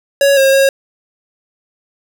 square tone with pitch steps, 558 / 539 / 544 Hz, C#5 / C#5 / C#5, +11 / -49 / -33 cents, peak -8 dBFS, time 0.21-0.69 s, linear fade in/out 2 ms, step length 160 ms, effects none

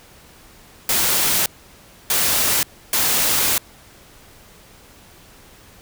white noise bursts at uneven times, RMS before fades -18 dBFS, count 3, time 0.89-1.46 / 2.1-2.63 / 2.93-3.58 s, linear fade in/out 2 ms, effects pink hiss -47 dBFS RMS until 5.81 s

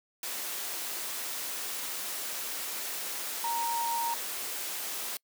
sine tone in noise, 932.3 Hz, A#5, in tune, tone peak -29 dBFS, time 3.44-4.14 s, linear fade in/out 2 ms, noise white, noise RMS -36 dBFS, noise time 0.23-5.17 s, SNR +4 dB, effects noise-tail reverb RT60 0.1 s tail -26 dB re dry + high-pass 300 Hz 12 dB/octave

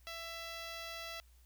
5% pulse tone with notch filter, 665 Hz, E5, 15 cents sharp, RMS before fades -45 dBFS, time 0.07-1.2 s, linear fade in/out 0 ms, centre 7900 Hz, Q 0.77, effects added 60 Hz sine -60 dBFS peak until 1.45 s + white hiss -71 dBFS RMS until 1.45 s

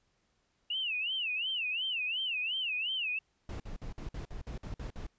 sine tone with vibrato, 2786 Hz, F7, 5 cents flat, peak -31 dBFS, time 0.7-3.19 s, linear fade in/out 5 ms, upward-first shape sine, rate 2.8 Hz, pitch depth 210 cents each way
brown noise bursts, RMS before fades -40 dBFS, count 10, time 3.49-5.067 s, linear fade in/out 2 ms, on 110 ms, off 53 ms
effects pink hiss -75 dBFS RMS until 5.18 s + resampled to 16000 Hz

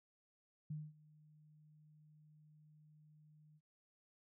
sine tone with ADSR envelope, 152.3 Hz, D#3, 37 cents flat, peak -40 dBFS, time 0.7-3.61 s, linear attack 7 ms, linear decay 220 ms, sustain -23 dB, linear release 51 ms, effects none

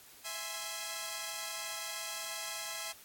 5% pulse chord, E augmented, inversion none, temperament equal, 659.3 / 830.6 / 1046.5 Hz, E5 / G#5 / B#5, 0 / 0 / 0 cents, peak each -31 dBFS, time 0.24-2.93 s, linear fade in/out 20 ms, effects white hiss -56 dBFS RMS until 3.04 s + AAC 64 kbps

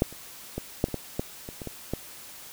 clicks, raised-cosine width 2 ms, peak -7 / -30 / -17 / -8 / -29 / -16 / -13 / -24 / -23 / -20 / -14 dBFS, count 11, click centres 0.021 / 0.126 / 0.58 / 0.841 / 0.885 / 0.943 / 1.195 / 1.489 / 1.618 / 1.673 / 1.936 s, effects white hiss -45 dBFS RMS until 2.52 s

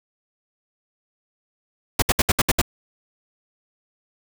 pink noise bursts, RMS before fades -17 dBFS, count 7, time 1.99-2.616 s, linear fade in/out 5 ms, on 32 ms, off 67 ms, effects none

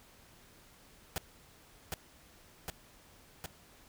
pink noise with echo, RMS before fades -35 dBFS, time 1.16-1.18 s, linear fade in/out 0 ms, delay 760 ms, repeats 3, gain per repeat -2 dB, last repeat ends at 3.46 s, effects pink hiss -60 dBFS RMS until 3.88 s

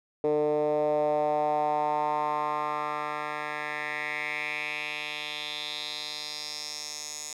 10% pulse tone with band-pass filter sweep, 150 Hz, D3, 37 cents sharp, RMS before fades -30 dBFS, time 0.24-7.33 s, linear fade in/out 2 ms, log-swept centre 450 to 6900 Hz, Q 3.5, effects none

